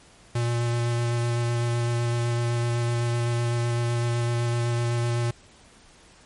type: tone with vibrato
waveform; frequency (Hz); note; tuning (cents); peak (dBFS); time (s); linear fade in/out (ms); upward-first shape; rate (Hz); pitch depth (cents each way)
square; 118.7; A#2; +32; -23; 0.35-5.31; 5; square; 7.9; 9
effects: pink hiss -53 dBFS RMS until 6.25 s + MP3 48 kbps